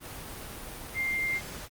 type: tone in noise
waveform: sine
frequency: 2104 Hz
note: C7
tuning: 9 cents sharp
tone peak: -27 dBFS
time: 0.94-1.41 s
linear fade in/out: 50 ms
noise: pink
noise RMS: -41 dBFS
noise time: 0-1.69 s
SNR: +11 dB
effects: Opus 32 kbps